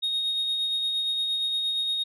sine tone with tremolo, 3729 Hz, A#7, in tune, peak -21 dBFS, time 0.02-2.04 s, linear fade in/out 20 ms, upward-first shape sine, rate 8.6 Hz, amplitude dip 35%, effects tanh soft clip ceiling -22 dBFS

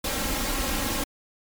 pink noise with comb filter, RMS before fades -27 dBFS, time 0.04-1.04 s, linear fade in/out 5 ms, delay 3.7 ms, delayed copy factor +0.65, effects MP3 96 kbps

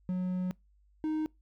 triangle tone pair in turn, 182.8 / 310.9 Hz, F#3 / D#4, -21 / -1 cents, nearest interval major sixth, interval 920 cents, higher second, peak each -27 dBFS, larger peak neither, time 0.09-0.51 / 1.04-1.26 s, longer first, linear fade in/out 0 ms, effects noise-tail reverb RT60 0.2 s tail -25 dB re dry + added 50 Hz sine -62 dBFS peak until 1.41 s

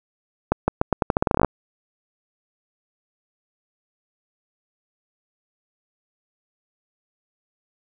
accelerating click train, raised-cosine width 1 ms, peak -3 dBFS, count 16, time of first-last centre 0.52-1.447 s, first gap 160 ms, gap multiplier 0.84, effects none

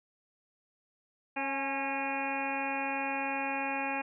harmonic tone with a mistuned harmonic, 272.3 Hz, C#4, 31 cents flat, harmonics 1 / 2 / 3 / 4 / 5 / 6 / 7 / 8 / 9 / 10, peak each -39 / -41 / -35 / -44 / -47 / -41 / -45 / -45 / -37 / -44 dBFS, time 1.36-4.02 s, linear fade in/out 10 ms, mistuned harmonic 3, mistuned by +31 cents, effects none

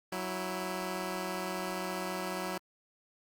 10% pulse tone pair together, 185.21 / 330 Hz, F#3 / E4, +2 / +2 cents, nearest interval minor seventh, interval 1000 cents, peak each -28 / -30 dBFS, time 0.12-2.58 s, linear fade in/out 5 ms, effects Opus 48 kbps

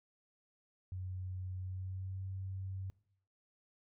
sine tone with pitch glide, 92.5 to 95.27 Hz, F#2 to G2, 0 to -49 cents, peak -39 dBFS, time 0.92-2.9 s, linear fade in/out 0 ms, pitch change +51 cents, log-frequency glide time 1.58-2.24 s, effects noise-tail reverb RT60 0.7 s tail -22 dB re dry

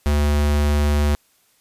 square tone, 73.42 Hz, D2, in tune, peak -16 dBFS, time 0.06-1.15 s, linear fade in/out 0 ms, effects white hiss -60 dBFS RMS until 1.6 s + resampled to 32000 Hz

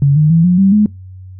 sine tone with pitch steps, 140.5 / 152.33 / 165.16 / 179.08 / 194.16 / 210.5 Hz, C#3 / D#3 / E3 / F3 / G3 / G#3, +24 / -36 / +4 / +44 / -16 / +24 cents, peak -6 dBFS, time 0.02-0.86 s, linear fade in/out 2 ms, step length 140 ms, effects noise-tail reverb RT60 0.2 s tail -23 dB re dry + added 93 Hz sine -30 dBFS peak until 1.39 s

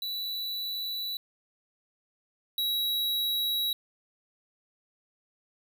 square tone pair in turn, 3951 / 3874 Hz, B7 / B7, 0 / -34 cents, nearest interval unison, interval 34 cents, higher first, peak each -32 / -27 dBFS, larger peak second, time 0.02-1.17 / 2.58-3.73 s, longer neither, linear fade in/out 2 ms, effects none

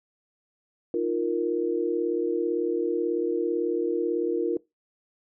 sine chord, Eb suspended second, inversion none, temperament equal, 311.1 / 349.2 / 466.2 Hz, Eb4 / F4 / Bb4, 0 / 0 / 0 cents, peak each -31 / -26 / -27 dBFS, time 0.94-4.57 s, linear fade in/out 2 ms, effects noise-tail reverb RT60 0.2 s tail -21 dB re dry

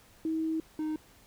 sine / triangle tone pair in turn, 320 / 309.8 Hz, D#4 / D#4, +49 / -7 cents, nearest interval minor second, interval 56 cents, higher first, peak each -28 dBFS, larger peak neither, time 0.25-0.6 / 0.79-0.96 s, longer first, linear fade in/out 2 ms, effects pink hiss -59 dBFS RMS until 1.26 s

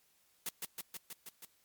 white noise with echo, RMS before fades -38 dBFS, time 0.46-0.49 s, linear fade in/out 2 ms, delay 160 ms, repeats 6, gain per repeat -2 dB, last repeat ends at 1.45 s, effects white hiss -71 dBFS RMS until 1.64 s + MP3 96 kbps

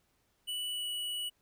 square tone with pitch glide, 2960 to 2941 Hz, F#7 to F#7, 0 to -11 cents, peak -35 dBFS, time 0.47-1.3 s, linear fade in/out 20 ms, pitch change -11 cents, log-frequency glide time 0.69-0.88 s, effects pink hiss -74 dBFS RMS until 1.41 s

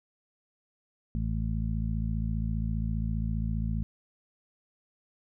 harmonic tone, 55 Hz, A1, in tune, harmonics 1 / 2 / 3 / 4, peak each -30 / -33 / -35 / -36 dBFS, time 1.15-3.83 s, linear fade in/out 0 ms, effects none

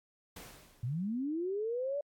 pink noise with exponential decay, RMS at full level -46 dBFS, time 0.36-1.24 s, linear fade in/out 5 ms, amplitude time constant 190 ms
sine linear sweep, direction up, 109.2 to 587.3 Hz, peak -32 dBFS, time 0.83-2.01 s, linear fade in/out 5 ms
effects AAC 64 kbps

